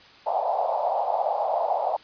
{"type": "band-pass noise", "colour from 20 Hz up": "white", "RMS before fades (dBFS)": -25, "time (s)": [0.26, 1.97], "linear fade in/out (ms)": 10, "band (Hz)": [600, 840], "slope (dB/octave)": 48, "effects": ["white hiss -50 dBFS RMS until 2.03 s", "resampled to 11025 Hz"]}